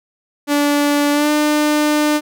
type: tone with pitch glide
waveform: sawtooth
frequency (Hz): 289.8 to 300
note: D4 to D4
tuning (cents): -23 to +37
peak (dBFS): -9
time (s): 0.47-2.21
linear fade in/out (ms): 50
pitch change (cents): +60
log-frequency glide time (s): 1.12-1.3
effects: none